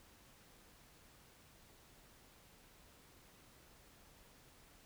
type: silence
effects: pink hiss -64 dBFS RMS until 4.85 s